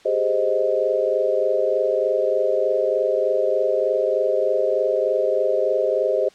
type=chord; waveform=sine; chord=Ab major seventh; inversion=third; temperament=equal; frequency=392 / 415.3 / 523.3 / 622.3 Hz; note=G4 / Ab4 / C5 / Eb5; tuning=0 / 0 / 0 / 0 cents; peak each=-25 / -25 / -21 / -22 dBFS; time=0.05-6.29 s; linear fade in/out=10 ms; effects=white hiss -51 dBFS RMS until 6.34 s + low-pass 5000 Hz 12 dB/octave